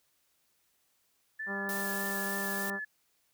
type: tone with vibrato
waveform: sine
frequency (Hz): 1742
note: A6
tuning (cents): -18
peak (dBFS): -35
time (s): 1.39-2.85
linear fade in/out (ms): 10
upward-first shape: sine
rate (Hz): 3.3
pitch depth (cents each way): 24
type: harmonic tone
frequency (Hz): 198.4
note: G3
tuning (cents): +21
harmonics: 1 / 2 / 3 / 4 / 5 / 6 / 7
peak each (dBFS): -39 / -42 / -44 / -45 / -46 / -47 / -47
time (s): 1.46-2.8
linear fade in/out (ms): 50
type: noise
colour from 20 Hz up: blue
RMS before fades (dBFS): -39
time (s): 1.69-2.7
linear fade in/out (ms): 0
effects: white hiss -73 dBFS RMS until 3.33 s